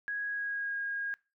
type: tone with pitch glide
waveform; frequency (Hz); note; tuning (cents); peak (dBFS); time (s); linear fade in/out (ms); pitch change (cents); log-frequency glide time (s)
sine; 1657 to 1631.4; G#6 to G#6; -4 to -31; -32; 0.08-1.14; 0; -27; 0.28-0.77
effects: noise-tail reverb RT60 0.3 s tail -23 dB re dry